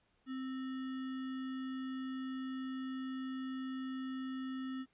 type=tone with sample-and-hold; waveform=sine; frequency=261.6 Hz; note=C4; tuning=in tune; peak=-38 dBFS; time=0.26-4.86 s; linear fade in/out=50 ms; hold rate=1575 Hz; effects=pink hiss -75 dBFS RMS until 4.93 s + resampled to 8000 Hz